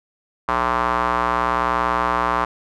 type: tone with band-pass filter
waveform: square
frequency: 60.5 Hz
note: B1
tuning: 35 cents flat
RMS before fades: -20 dBFS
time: 0.48-2.45 s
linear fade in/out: 5 ms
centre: 1100 Hz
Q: 3.3
effects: none